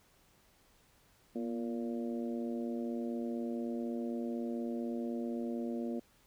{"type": "harmonic tone with a mistuned harmonic", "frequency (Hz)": 115.9, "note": "A#2", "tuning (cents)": -10, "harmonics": [2, 3, 4, 5, 6], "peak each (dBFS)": [-36, -41, -45, -46, -52], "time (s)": [1.35, 6], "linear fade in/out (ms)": 10, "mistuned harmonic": 2, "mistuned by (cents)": 51, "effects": ["pink hiss -67 dBFS RMS until 6.26 s"]}